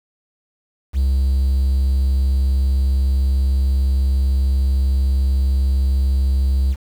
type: tone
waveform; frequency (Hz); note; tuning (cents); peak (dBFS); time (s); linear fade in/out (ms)
triangle; 66.7; C2; +34; -11; 0.93-6.76; 50
effects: tanh soft clip ceiling -7 dBFS + 7-bit